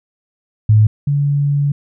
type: tone pair in turn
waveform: sine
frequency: 107.5 / 143.08 Hz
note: A2 / D3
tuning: -40 / -45 cents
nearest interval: perfect fourth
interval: 495 cents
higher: second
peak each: -6 / -12 dBFS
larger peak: first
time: 0.69-0.87 / 1.07-1.72 s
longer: second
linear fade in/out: 5 ms
effects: none